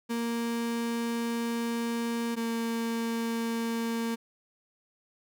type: tone pair in turn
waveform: 35% pulse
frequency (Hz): 233.1 / 229.8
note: A#3 / A#3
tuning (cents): 0 / -25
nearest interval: unison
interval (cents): 25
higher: first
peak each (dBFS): -27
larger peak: neither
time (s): 0.09-2.36 / 2.36-4.16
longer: first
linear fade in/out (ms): 20
effects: none